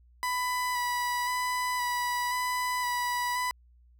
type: tone with vibrato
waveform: 30% pulse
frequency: 987.8 Hz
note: B5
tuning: in tune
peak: -25 dBFS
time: 0.23-3.51 s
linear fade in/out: 0 ms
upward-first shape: square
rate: 0.96 Hz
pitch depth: 15 cents each way
effects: added 60 Hz sine -56 dBFS peak until 3.99 s